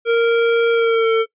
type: tone with pitch glide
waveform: square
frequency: 464.1 to 449.3 Hz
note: A#4 to A4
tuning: -8 to +36 cents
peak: -13 dBFS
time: 0.05-1.26 s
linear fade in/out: 50 ms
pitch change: -56 cents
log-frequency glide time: 0.72-1.11 s
effects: noise-tail reverb RT60 0.1 s tail -21 dB re dry + resampled to 8000 Hz